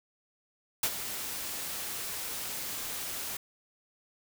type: noise with ADSR envelope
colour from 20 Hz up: white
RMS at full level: -26 dBFS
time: 0.83-3.37 s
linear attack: 4 ms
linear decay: 61 ms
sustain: -11 dB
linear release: 4 ms
effects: none